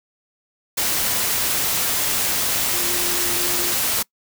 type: tone in noise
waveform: sine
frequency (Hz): 351.3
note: F4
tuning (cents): +10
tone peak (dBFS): -31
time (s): 2.73-3.73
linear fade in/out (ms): 10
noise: white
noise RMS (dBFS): -21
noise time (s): 0.77-4.03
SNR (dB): -13
effects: noise-tail reverb RT60 0.1 s tail -24 dB re dry